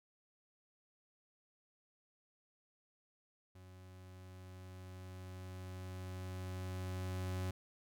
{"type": "tone with level ramp", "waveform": "40% pulse", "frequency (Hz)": 92.5, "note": "F#2", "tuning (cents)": 0, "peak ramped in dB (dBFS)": [-54, -36], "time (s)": [3.55, 7.51], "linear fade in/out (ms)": 5, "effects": []}